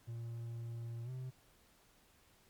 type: tone with pitch glide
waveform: triangle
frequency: 116.54 to 128.56 Hz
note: A#2 to C3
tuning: 0 to -30 cents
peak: -39 dBFS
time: 0.07-1.31 s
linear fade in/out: 20 ms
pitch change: +170 cents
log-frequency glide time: 1.04-1.1 s
effects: pink hiss -68 dBFS RMS until 2.49 s + MP3 96 kbps